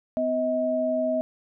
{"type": "tone pair together", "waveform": "sine", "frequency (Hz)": [252.4, 636], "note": ["B3", "D#5"], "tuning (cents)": [38, 38], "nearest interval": "octave + major third", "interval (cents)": 1600, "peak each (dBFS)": [-28, -23], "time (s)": [0.17, 1.21], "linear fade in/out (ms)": 0, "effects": []}